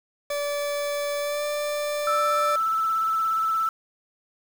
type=tone with pitch glide; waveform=40% pulse; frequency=579 to 589.8 Hz; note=D5 to D5; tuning=-25 to +7 cents; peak=-24 dBFS; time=0.3-2.56 s; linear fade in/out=5 ms; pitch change=+32 cents; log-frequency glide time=1.2-1.44 s
type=tone with vibrato; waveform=sine; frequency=1318.5 Hz; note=E6; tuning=in tune; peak=-21 dBFS; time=2.07-3.69 s; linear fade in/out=2 ms; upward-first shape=sine; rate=17 Hz; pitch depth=18 cents each way
effects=7-bit